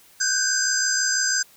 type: tone cluster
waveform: sine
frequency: 1511 / 1577 / 4926 / 6250 / 7420 Hz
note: F#6 / G6 / D#8 / G8 / A#8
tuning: +36 / +10 / -18 / -6 / -9 cents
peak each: -26 dBFS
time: 0.2-1.43 s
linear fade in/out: 10 ms
effects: white hiss -53 dBFS RMS until 1.56 s